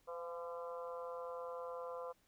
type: harmonic tone with a mistuned harmonic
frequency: 170 Hz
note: F3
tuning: 46 cents flat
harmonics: 3 / 4 / 5 / 6 / 7 / 8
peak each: -44 / -53 / -59 / -50 / -53 / -58 dBFS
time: 0.07-2.13 s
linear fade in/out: 20 ms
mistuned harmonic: 4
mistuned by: +36 cents
effects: pink hiss -74 dBFS RMS until 2.27 s